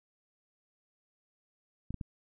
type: clicks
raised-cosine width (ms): 5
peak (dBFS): -25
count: 3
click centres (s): 1.906 / 1.943 / 2.012
effects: none